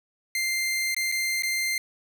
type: tone with dropouts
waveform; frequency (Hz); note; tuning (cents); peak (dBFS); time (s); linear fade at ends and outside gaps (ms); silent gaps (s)
sawtooth; 2093; C7; 0; -21; 0.35-1.78; 2; 0.946-0.965 / 1.117-1.122 / 1.423-1.433
effects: none